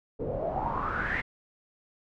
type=noise with low-pass filter sweep; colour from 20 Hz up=pink; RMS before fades=-31 dBFS; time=0.19-1.22 s; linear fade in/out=20 ms; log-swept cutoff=440 to 2100 Hz; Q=7.9; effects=none